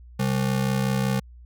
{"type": "ring-modulated tone", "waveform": "square", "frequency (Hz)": 164.3, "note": "E3", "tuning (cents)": -5, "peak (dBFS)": -19, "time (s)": [0.19, 1.2], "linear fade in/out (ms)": 10, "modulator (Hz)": 32.7, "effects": ["added 60 Hz sine -43 dBFS peak until 1.45 s"]}